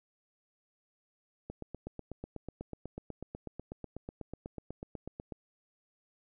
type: click train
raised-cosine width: 2 ms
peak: -27 dBFS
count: 32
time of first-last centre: 1.5-5.322 s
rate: 8.11 Hz
effects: none